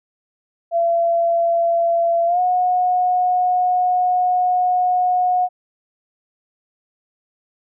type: tone with pitch glide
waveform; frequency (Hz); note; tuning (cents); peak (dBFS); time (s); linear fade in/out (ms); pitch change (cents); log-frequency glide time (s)
sine; 678 to 726.7; E5 to F#5; +49 to -31; -14; 0.71-5.49; 50; +120; 2.26-2.4
effects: none